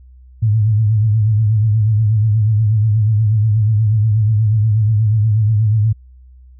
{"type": "tone with vibrato", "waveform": "sine", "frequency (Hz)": 107.9, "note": "A2", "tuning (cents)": -33, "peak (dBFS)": -10, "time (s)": [0.42, 5.93], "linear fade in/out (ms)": 10, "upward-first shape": "triangle", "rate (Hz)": 8.3, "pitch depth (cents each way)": 100, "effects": ["added 63 Hz sine -39 dBFS peak until 6.59 s"]}